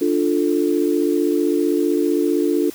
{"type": "chord", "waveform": "sine", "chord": "D minor", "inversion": "none", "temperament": "equal", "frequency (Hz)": [293.7, 349.2, 440], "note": ["D4", "F4", "A4"], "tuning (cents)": [0, 0, 0], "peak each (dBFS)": [-19, -19, -22], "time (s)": [0.01, 2.7], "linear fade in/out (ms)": 5, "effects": ["white hiss -40 dBFS RMS until 2.74 s"]}